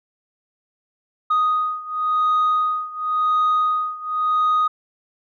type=beating tone pair; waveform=sine; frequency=1244.5 / 1245.43 Hz; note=D#6 / D#6; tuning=0 / +1 cents; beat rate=0.93 Hz; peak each=-18 / -20 dBFS; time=1.3-4.68 s; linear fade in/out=10 ms; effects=tanh soft clip ceiling -13 dBFS